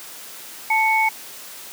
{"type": "tone pair together", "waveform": "sine", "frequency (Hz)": [880, 2217], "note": ["A5", "C#7"], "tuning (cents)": [0, 0], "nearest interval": "octave + major third", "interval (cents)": 1600, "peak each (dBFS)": -18, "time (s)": [0.7, 1.09], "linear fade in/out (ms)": 5, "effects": ["white hiss -38 dBFS RMS until 1.72 s", "high-pass 200 Hz 12 dB/octave"]}